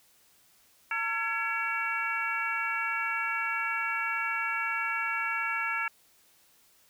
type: harmonic tone with a mistuned harmonic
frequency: 452.8 Hz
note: A4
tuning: 50 cents sharp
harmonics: 2 / 3 / 4 / 5 / 6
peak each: -38 / -33 / -34 / -33 / -37 dBFS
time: 0.91-5.88 s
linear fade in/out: 2 ms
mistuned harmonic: 4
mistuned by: -130 cents
effects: white hiss -63 dBFS RMS until 6.89 s